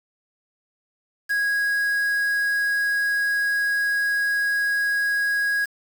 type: tone with quantisation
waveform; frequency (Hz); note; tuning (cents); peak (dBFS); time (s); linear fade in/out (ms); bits
triangle; 1652; G#6; -10; -18; 1.29-5.66; 20; 6
effects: none